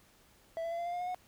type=tone with pitch steps; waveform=triangle; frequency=659.3 / 668.9 / 678.6 / 688.5 / 698.5 / 708.7 / 719 / 729.4 Hz; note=E5 / E5 / F5 / F5 / F5 / F5 / F#5 / F#5; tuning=0 / +25 / -50 / -25 / 0 / +25 / -50 / -25 cents; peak=-32 dBFS; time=0.57-1.146 s; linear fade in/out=0 ms; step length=72 ms; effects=pink hiss -64 dBFS RMS until 1.27 s